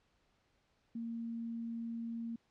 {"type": "tone", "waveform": "sine", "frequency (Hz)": 230.7, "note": "A#3", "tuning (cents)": -18, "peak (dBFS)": -38, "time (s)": [0.95, 2.36], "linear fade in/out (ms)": 5, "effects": ["pink hiss -75 dBFS RMS until 2.5 s", "low-pass 5000 Hz 12 dB/octave"]}